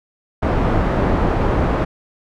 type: low-pass noise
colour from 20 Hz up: pink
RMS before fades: -17 dBFS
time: 0.42-1.85 s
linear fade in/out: 10 ms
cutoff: 1100 Hz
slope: 12 dB/octave
effects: none